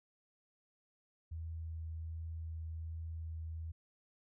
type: tone with vibrato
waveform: sine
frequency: 81.1 Hz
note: E2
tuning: 28 cents flat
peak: -40 dBFS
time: 1.31-3.72 s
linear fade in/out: 10 ms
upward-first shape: triangle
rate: 1.3 Hz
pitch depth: 11 cents each way
effects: none